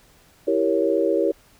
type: chord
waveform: sine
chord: E diminished seventh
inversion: none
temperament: equal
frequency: 329.6 / 392 / 466.2 / 554.4 Hz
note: E4 / G4 / Bb4 / Db5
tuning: 0 / 0 / 0 / 0 cents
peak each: -23 dBFS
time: 0.47-1.32 s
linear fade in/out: 10 ms
effects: pink hiss -55 dBFS RMS until 1.59 s